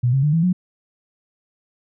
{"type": "tone with pitch steps", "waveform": "sine", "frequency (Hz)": [122.4, 135.03, 148.96, 164.33, 181.29], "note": ["B2", "C#3", "D3", "E3", "F#3"], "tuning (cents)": [-15, -45, 25, -5, -35], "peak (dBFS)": -14, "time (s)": [0.03, 0.53], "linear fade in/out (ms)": 10, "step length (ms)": 100, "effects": []}